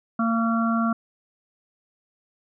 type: harmonic tone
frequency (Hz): 228.2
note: A#3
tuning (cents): -37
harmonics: 1 / 3 / 5 / 6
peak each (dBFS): -21 / -30 / -29 / -28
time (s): 0.19-0.93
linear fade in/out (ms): 5
effects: none